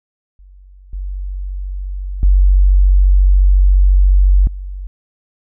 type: tone with level steps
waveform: sine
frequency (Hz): 47.1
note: F#1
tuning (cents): +32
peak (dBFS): -38 / -20 / -6 / -23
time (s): 0.39-4.87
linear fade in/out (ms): 0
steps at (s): 0.93 / 2.23 / 4.47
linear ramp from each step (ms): 2
effects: none